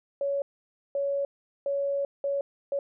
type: tone bursts at uneven times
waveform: sine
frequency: 560 Hz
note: C#5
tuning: 18 cents sharp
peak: -25 dBFS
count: 5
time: 0.21-0.42 / 0.95-1.25 / 1.66-2.05 / 2.24-2.41 / 2.72-2.79 s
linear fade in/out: 2 ms
effects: none